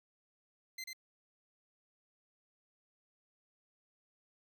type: tone with echo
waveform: 20% pulse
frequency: 2068 Hz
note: C7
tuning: 21 cents flat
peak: -36 dBFS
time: 0.78-0.84 s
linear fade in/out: 5 ms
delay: 92 ms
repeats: 1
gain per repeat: -2 dB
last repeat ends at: 0.932 s
effects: none